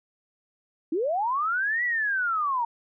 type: linear two-way sweep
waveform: sine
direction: up then down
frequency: 294.7 to 1975.5 to 908 Hz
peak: -23 dBFS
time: 0.92-2.65 s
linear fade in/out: 5 ms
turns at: 1.84 s
effects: none